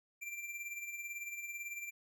square tone with tremolo, 2360 Hz, D7, 8 cents sharp, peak -40 dBFS, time 0.21-1.91 s, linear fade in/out 20 ms, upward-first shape sine, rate 18 Hz, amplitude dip 55%, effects none

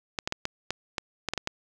clicks, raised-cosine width 0.2 ms, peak -11 dBFS, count 10, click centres 0.188 / 0.275 / 0.324 / 0.454 / 0.706 / 0.982 / 1.287 / 1.336 / 1.377 / 1.474 s, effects none

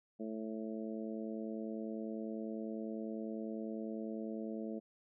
harmonic tone, 110 Hz, A2, in tune, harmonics 2 / 3 / 4 / 5 / 6, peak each -41 / -45 / -47 / -49 / -51 dBFS, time 0.19-4.8 s, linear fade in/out 20 ms, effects none

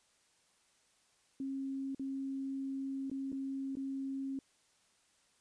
sine tone with dropouts, 270.3 Hz, C#4, 44 cents flat, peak -36 dBFS, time 1.4-4.39 s, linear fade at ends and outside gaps 2 ms, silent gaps 1.948-1.995 / 3.099-3.114 / 3.319-3.327 / 3.754-3.769 s, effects white hiss -71 dBFS RMS until 5.4 s + resampled to 22050 Hz

